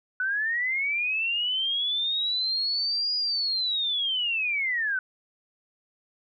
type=linear two-way sweep; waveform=sine; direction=up then down; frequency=1480 to 4919 to 1480 Hz; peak=-24 dBFS; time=0.2-4.99 s; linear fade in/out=2 ms; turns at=3.16 s; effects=none